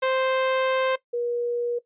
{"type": "tone pair in turn", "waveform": ["sawtooth", "sine"], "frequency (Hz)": [523, 479], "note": ["C5", "A#4"], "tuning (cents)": [-1, 47], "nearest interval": "major second", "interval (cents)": 152, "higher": "first", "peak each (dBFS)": [-17, -23], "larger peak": "first", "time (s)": [[0.02, 0.96], [1.13, 1.79]], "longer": "first", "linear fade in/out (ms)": 10, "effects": ["noise-tail reverb RT60 0.1 s tail -17 dB re dry", "resampled to 8000 Hz"]}